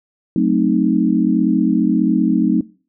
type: chord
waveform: sine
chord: F# diminished seventh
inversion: none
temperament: equal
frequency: 185 / 220 / 261.6 / 311.1 Hz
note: F#3 / A3 / C4 / Eb4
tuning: 0 / 0 / 0 / 0 cents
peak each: -18 dBFS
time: 0.36-2.61 s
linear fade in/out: 2 ms
effects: noise-tail reverb RT60 0.4 s tail -22 dB re dry